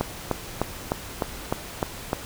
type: click train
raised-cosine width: 1 ms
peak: -8 dBFS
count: 8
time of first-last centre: 0.01-2.131 s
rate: 3.3 Hz
effects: pink hiss -38 dBFS RMS until 2.25 s